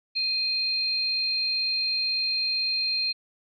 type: tone pair together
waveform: sine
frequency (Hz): 2489 / 4186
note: D#7 / C8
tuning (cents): 0 / 0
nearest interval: major sixth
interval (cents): 900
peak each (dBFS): -32 / -24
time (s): 0.15-3.13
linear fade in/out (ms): 20
effects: none